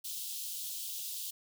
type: high-pass noise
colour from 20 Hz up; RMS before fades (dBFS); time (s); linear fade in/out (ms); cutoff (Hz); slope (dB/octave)
white; -40; 0.04-1.31; 10; 3000; 48
effects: none